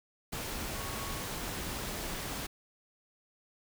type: tone in noise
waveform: sine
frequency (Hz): 1108.7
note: C#6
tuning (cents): 0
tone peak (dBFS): -46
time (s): 0.75-1.23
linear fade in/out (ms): 10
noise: pink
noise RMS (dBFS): -38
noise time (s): 0.32-2.47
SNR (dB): -11
effects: none